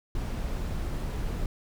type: noise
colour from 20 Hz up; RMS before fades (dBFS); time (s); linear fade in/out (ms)
brown; -31; 0.15-1.46; 2
effects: none